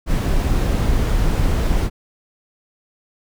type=noise; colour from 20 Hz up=brown; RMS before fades=-17 dBFS; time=0.06-1.9 s; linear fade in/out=50 ms; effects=none